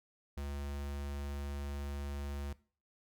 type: tone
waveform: square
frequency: 71 Hz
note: C#2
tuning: 42 cents sharp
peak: -39 dBFS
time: 0.37-2.53 s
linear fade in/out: 5 ms
effects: noise-tail reverb RT60 0.4 s tail -19 dB re dry